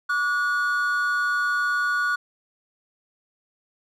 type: tone pair together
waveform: triangle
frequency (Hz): 1155 / 1453.8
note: D6 / F#6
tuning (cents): -29 / -31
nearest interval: major third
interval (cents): 398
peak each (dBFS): -25 / -20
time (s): 0.09-2.16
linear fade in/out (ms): 10
effects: none